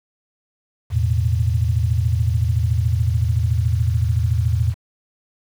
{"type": "chord", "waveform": "sine", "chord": "E suspended fourth", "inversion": "none", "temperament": "just", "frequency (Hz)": [82.41, 109.88, 123.61], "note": ["E2", "A2", "B2"], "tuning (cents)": [0, -2, 2], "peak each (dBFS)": [-19, -19, -23], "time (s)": [0.9, 4.75], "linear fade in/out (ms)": 50, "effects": ["7-bit"]}